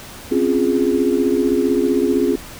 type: chord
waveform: sine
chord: Db major seventh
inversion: third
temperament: equal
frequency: 261.6 / 277.2 / 349.2 / 415.3 Hz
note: C4 / Db4 / F4 / Ab4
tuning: 0 / 0 / 0 / 0 cents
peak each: -19 / -21 / -19 / -19 dBFS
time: 0.31-2.36 s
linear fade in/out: 10 ms
effects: pink hiss -36 dBFS RMS until 2.59 s